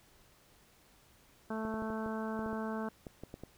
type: harmonic tone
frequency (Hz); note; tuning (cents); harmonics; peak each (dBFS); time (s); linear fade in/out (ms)
220; A3; 0; 1 / 2 / 3 / 4 / 5 / 6 / 7; -37 / -42 / -44 / -45 / -47 / -49 / -48; 1.5-2.89; 5
type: clicks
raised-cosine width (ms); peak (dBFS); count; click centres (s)
2; -30; 12; 1.651 / 1.741 / 1.822 / 1.903 / 2.062 / 2.392 / 2.462 / 2.53 / 3.068 / 3.236 / 3.341 / 3.436
effects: pink hiss -64 dBFS RMS until 3.57 s